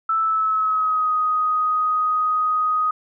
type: tone with pitch glide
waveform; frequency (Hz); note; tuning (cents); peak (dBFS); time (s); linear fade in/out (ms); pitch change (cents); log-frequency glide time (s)
sine; 1318.5 to 1250.3; E6 to D#6; 0 to +8; -17; 0.09-2.91; 5; -92; 0.2-1.12
effects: none